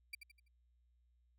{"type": "tone with echo", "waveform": "35% pulse", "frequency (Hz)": 2349, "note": "D7", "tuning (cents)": 0, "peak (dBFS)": -40, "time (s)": [0.13, 0.15], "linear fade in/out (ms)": 5, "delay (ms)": 83, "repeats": 4, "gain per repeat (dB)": -8, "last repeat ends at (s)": 0.482, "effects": ["added 60 Hz sine -70 dBFS peak until 1.38 s"]}